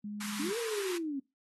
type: tone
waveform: sine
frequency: 207.7 Hz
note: G#3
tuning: in tune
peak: -37 dBFS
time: 0.04-0.5 s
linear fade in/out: 5 ms
type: high-pass noise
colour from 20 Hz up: pink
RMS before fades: -41 dBFS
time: 0.2-0.98 s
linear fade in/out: 10 ms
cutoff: 950 Hz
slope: 48 dB/octave
type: linear two-way sweep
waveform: sine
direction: up then down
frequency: 263.4 to 477.5 to 263.4 Hz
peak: -32 dBFS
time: 0.39-1.2 s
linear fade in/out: 10 ms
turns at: 0.58 s
effects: noise-tail reverb RT60 0.2 s tail -17 dB re dry + AAC 32 kbps